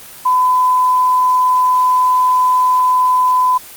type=tone; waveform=sine; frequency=1008 Hz; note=B5; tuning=35 cents sharp; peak=-9 dBFS; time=0.25-3.58 s; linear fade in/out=10 ms; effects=white hiss -35 dBFS RMS until 3.76 s + Opus 24 kbps

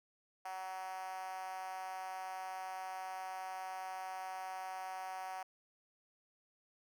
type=tone with high-pass filter; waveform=5% pulse; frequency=187.7 Hz; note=F#3; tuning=25 cents sharp; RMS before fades=-44 dBFS; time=0.45-5.43 s; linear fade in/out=5 ms; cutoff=780 Hz; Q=7.1; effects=none

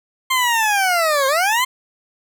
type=linear two-way sweep; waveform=20% pulse; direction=down then up; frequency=1058 to 524 to 1058 Hz; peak=-10 dBFS; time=0.3-1.65 s; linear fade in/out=10 ms; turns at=1.27 s; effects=none

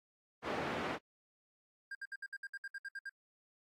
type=band-pass noise; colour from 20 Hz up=pink; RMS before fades=-39 dBFS; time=0.42-0.99 s; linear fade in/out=50 ms; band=220 to 2000 Hz; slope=12 dB/octave
type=tone bursts; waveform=triangle; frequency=1603 Hz; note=G6; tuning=38 cents sharp; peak=-39 dBFS; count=12; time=1.91-3.095 s; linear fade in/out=5 ms; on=41 ms; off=63 ms
effects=AAC 48 kbps

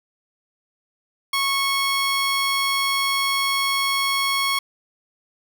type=tone; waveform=15% pulse; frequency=1100 Hz; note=C#6; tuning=14 cents flat; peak=-13 dBFS; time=1.33-4.59 s; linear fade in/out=5 ms; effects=none

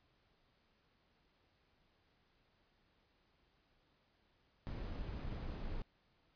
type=noise; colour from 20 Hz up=brown; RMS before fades=-43 dBFS; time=4.67-5.82 s; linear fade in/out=0 ms; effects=pink hiss -75 dBFS RMS until 6.35 s + resampled to 11025 Hz

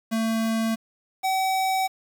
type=tone pair in turn; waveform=square; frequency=224.3 / 761.2 Hz; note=A3 / F#5; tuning=+34 / +49 cents; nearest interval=octave + major sixth; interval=2115 cents; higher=second; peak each=-23 / -22 dBFS; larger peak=second; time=0.11-0.76 / 1.23-1.88 s; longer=neither; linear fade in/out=20 ms; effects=8-bit

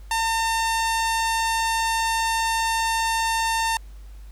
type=tone with low-pass filter; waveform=sawtooth; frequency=905 Hz; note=A5; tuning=48 cents sharp; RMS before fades=-23 dBFS; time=0.11-3.77 s; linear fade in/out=2 ms; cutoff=10000 Hz; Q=1.2; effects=added 50 Hz sine -38 dBFS peak until 4.31 s + pink hiss -57 dBFS RMS until 4.31 s

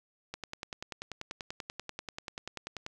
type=click train; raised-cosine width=0.2 ms; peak=-21 dBFS; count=27; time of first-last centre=0.34-2.864 s; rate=10.3 Hz; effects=none

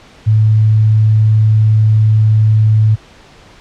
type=tone; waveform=sine; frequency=108.6 Hz; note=A2; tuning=22 cents flat; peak=-6 dBFS; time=0.26-2.96 s; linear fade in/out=20 ms; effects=pink hiss -41 dBFS RMS until 3.6 s + low-pass 5000 Hz 12 dB/octave

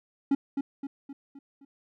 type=tone with echo; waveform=triangle; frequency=277.2 Hz; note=C#4; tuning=in tune; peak=-18 dBFS; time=0.31-0.35 s; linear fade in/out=5 ms; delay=260 ms; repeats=5; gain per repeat=-6 dB; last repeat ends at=1.65 s; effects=none

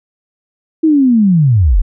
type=linear sweep; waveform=sine; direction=down; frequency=326.8 to 30.87 Hz; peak=-6 dBFS; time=0.83-1.82 s; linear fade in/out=10 ms; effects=none

